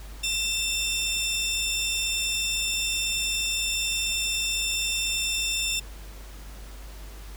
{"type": "tone pair together", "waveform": "25% pulse", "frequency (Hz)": [2690, 3591], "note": ["E7", "A7"], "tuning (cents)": [34, 35], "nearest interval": "perfect fourth", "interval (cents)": 501, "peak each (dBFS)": -24, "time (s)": [0.23, 5.8], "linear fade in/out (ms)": 10, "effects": ["added 50 Hz sine -39 dBFS peak until 7.36 s", "pink hiss -48 dBFS RMS until 7.36 s"]}